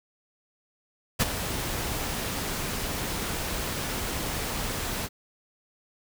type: noise with ADSR envelope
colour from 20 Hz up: pink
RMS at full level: -20 dBFS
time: 1.19-5.09 s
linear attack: 22 ms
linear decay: 30 ms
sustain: -11 dB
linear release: 45 ms
effects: none